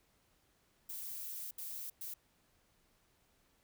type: noise bursts at uneven times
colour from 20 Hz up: violet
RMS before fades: -44 dBFS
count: 3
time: 0.89-1.51 / 1.58-1.9 / 2.01-2.14 s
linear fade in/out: 5 ms
effects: pink hiss -73 dBFS RMS until 3.63 s